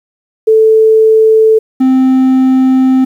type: tone pair in turn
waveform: sine / triangle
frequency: 440 / 260.7 Hz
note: A4 / C4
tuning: 0 / -6 cents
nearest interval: major sixth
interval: 906 cents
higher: first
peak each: -3 dBFS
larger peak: neither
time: 0.47-1.59 / 1.8-3.05 s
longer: second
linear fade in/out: 10 ms
effects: 7-bit